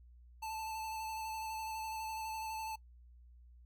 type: tone with vibrato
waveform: square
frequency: 880 Hz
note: A5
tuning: in tune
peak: -40 dBFS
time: 0.42-2.76 s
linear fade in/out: 10 ms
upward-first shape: square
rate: 12 Hz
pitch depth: 15 cents each way
effects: noise-tail reverb RT60 0.1 s tail -21 dB re dry + added 60 Hz sine -56 dBFS peak until 3.65 s